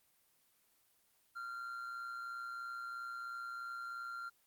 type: tone with amplitude modulation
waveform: triangle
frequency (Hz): 1383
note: F6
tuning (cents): -17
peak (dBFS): -38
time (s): 1.35-4.3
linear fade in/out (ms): 20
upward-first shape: sine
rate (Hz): 123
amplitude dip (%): 45
effects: white hiss -73 dBFS RMS until 4.46 s + Opus 24 kbps